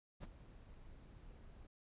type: noise with ADSR envelope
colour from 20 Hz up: brown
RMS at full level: -43 dBFS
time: 0.2-1.67 s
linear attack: 35 ms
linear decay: 23 ms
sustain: -14 dB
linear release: 7 ms
effects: resampled to 8000 Hz